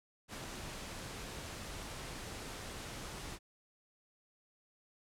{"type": "noise", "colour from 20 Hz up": "pink", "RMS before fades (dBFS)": -45, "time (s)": [0.28, 3.39], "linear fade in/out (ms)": 50, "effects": ["low-pass 10000 Hz 12 dB/octave"]}